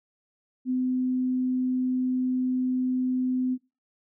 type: tone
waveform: sine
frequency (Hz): 254.8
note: C4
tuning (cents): -46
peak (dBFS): -23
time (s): 0.65-3.58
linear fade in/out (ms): 50
effects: noise-tail reverb RT60 0.3 s tail -21 dB re dry